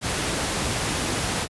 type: noise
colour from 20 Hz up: pink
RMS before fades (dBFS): -25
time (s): 0.01-1.48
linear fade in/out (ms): 50
effects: high-pass 60 Hz 12 dB/octave + resampled to 24000 Hz